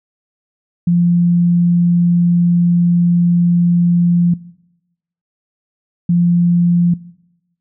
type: tone pair in turn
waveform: sine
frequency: 173.5 / 173.5 Hz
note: F3 / F3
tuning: -11 / -11 cents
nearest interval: unison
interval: 0 cents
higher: neither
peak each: -9 dBFS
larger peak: neither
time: 0.87-4.34 / 6.09-6.94 s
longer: first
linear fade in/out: 5 ms
effects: noise-tail reverb RT60 0.9 s tail -20 dB re dry